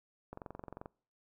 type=click train; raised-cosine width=1 ms; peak=-30 dBFS; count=13; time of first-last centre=0.33-0.859 s; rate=22.7 Hz; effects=noise-tail reverb RT60 0.5 s tail -26 dB re dry